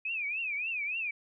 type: tone with vibrato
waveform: sine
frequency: 2489 Hz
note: D#7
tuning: in tune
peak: -31 dBFS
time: 0.05-1.11 s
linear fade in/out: 5 ms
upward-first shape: triangle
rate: 3.5 Hz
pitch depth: 200 cents each way
effects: none